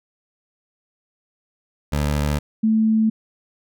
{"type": "tone pair in turn", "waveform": ["20% pulse", "sine"], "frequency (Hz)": [73.42, 220], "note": ["D2", "A3"], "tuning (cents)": [0, 0], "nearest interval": "octave + perfect fifth", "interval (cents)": 1900, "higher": "second", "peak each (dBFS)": -14, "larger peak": "neither", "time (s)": [[1.92, 2.39], [2.63, 3.1]], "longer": "neither", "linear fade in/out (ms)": 10, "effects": []}